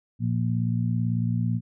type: harmonic tone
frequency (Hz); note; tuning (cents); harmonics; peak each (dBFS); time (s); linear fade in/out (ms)
58.1; A#1; -5; 2 / 3 / 4; -24 / -28 / -30; 0.19-1.61; 50
effects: none